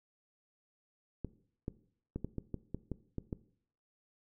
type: clicks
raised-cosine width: 3 ms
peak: -24 dBFS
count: 10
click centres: 1.247 / 1.681 / 2.16 / 2.246 / 2.383 / 2.543 / 2.746 / 2.917 / 3.183 / 3.328 s
effects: noise-tail reverb RT60 0.6 s tail -18 dB re dry